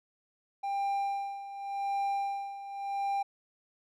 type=tone with tremolo; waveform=triangle; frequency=795 Hz; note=G5; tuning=24 cents sharp; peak=-26 dBFS; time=0.63-3.23 s; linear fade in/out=10 ms; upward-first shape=sine; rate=0.88 Hz; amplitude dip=75%; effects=none